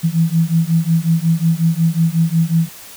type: beating tone pair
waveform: sine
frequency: 162 / 167.5 Hz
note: E3 / E3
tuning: -30 / +28 cents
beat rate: 5.5 Hz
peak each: -15 dBFS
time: 0.03-2.69 s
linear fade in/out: 20 ms
effects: white hiss -37 dBFS RMS until 2.96 s